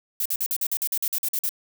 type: noise bursts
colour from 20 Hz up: violet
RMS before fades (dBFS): -25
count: 13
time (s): 0.2-1.492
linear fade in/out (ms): 2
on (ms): 56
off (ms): 47
effects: none